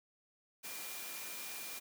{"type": "tone in noise", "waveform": "sine", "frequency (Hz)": 2400, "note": "D7", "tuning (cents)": 37, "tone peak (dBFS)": -52, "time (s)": [0.63, 1.8], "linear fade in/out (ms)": 20, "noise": "white", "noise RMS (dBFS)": -45, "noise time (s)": [0.63, 1.8], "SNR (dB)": -10, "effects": ["high-pass 200 Hz 12 dB/octave"]}